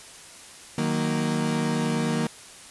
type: chord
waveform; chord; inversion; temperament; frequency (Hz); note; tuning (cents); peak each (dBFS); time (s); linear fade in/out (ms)
35% pulse; D# minor; none; equal; 155.56 / 185 / 233.1; D#3 / F#3 / A#3; 0 / 0 / 0; -26 / -29 / -24; 0.78-2.27; 2
effects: white hiss -45 dBFS RMS until 2.7 s + resampled to 24000 Hz